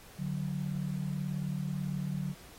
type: tone pair together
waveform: sine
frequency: 146.68 / 185 Hz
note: D3 / F#3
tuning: -2 / 0 cents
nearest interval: major third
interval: 402 cents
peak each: -34 / -35 dBFS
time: 0.17-2.35 s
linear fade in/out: 50 ms
effects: pink hiss -54 dBFS RMS until 2.58 s + AAC 48 kbps